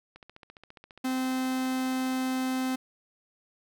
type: click train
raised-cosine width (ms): 0.3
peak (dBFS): -32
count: 30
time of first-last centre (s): 0.16-2.133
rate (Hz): 14.7
type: tone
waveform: 45% pulse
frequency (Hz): 258.8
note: C4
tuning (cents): -19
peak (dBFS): -27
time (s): 1.04-2.76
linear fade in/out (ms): 10
effects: none